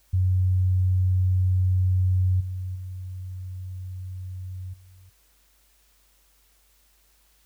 sine tone with level steps, 92.5 Hz, F#2, in tune, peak -18 / -28 / -32 / -48 dBFS, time 0.13-5.1 s, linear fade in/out 10 ms, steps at 2.4 / 2.75 / 4.73 s, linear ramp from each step 10 ms, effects added 50 Hz sine -63 dBFS peak until 7.45 s + white hiss -63 dBFS RMS until 7.45 s

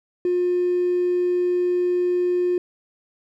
triangle tone with hard clipping, 356.7 Hz, F4, 37 cents sharp, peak -18 dBFS, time 0.25-2.58 s, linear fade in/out 2 ms, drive 3 dB, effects none

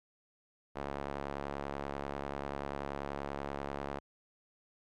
sawtooth tone with band-pass filter, 70.3 Hz, C#2, 25 cents sharp, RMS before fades -40 dBFS, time 0.75-4 s, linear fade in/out 20 ms, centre 770 Hz, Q 0.87, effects none

